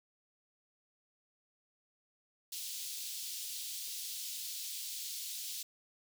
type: high-pass noise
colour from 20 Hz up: pink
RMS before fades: -42 dBFS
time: 2.52-5.63 s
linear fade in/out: 5 ms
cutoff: 3500 Hz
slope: 24 dB/octave
effects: none